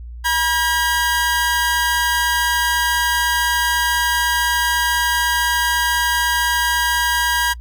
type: tone pair together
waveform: sawtooth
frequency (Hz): 964 / 1618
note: B5 / G#6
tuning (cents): -42 / -46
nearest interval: major sixth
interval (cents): 896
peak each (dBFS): -15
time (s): 0.24-7.54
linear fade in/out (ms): 20
effects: noise-tail reverb RT60 0.1 s tail -24 dB re dry + added 59 Hz sine -30 dBFS peak until 7.6 s